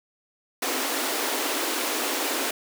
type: high-pass noise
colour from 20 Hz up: pink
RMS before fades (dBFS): -27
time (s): 0.62-2.51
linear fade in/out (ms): 5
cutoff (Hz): 250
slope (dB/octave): 96
effects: none